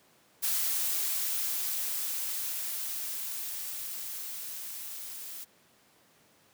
blue noise with level ramp, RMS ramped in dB -29 to -42 dBFS, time 0.42-5.45 s, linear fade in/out 20 ms, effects pink hiss -63 dBFS RMS until 6.53 s + high-pass 150 Hz 12 dB/octave

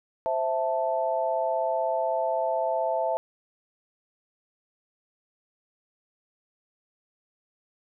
sine chord, A minor, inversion first, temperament equal, 523.3 / 659.3 / 880 Hz, C5 / E5 / A5, 0 / 0 / 0 cents, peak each -30 / -26 / -29 dBFS, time 0.26-3.17 s, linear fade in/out 0 ms, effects none

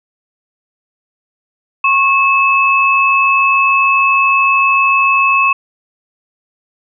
sine tone pair together, 1093.2 / 2600 Hz, C#6 / E7, -24 / -24 cents, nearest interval octave + minor third, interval 1500 cents, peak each -11 dBFS, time 1.84-5.53 s, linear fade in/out 5 ms, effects none

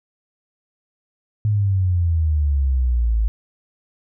sine exponential sweep, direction down, 107.7 to 52.9 Hz, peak -15 dBFS, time 1.45-3.28 s, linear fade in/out 0 ms, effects none

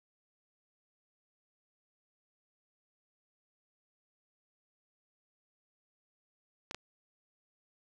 clicks, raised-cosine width 0.2 ms, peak -21 dBFS, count 2, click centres 6.711 / 6.746 s, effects none

